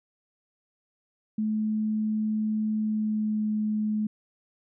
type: tone with pitch glide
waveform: sine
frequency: 215.6 to 213.5 Hz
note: A3 to G#3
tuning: -35 to +48 cents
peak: -24 dBFS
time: 1.38-4.07 s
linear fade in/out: 5 ms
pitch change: -17 cents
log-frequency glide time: 2.8-3.49 s
effects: none